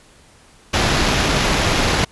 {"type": "noise with sample-and-hold", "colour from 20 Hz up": "pink", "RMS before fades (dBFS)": -17, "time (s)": [0.73, 2.05], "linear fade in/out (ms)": 10, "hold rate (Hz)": 8820, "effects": ["pink hiss -49 dBFS RMS until 2.11 s", "resampled to 24000 Hz"]}